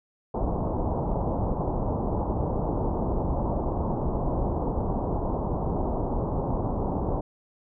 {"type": "low-pass noise", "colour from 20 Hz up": "pink", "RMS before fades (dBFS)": -27, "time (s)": [0.34, 7.21], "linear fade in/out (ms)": 5, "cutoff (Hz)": 980, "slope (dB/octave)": 48, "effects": []}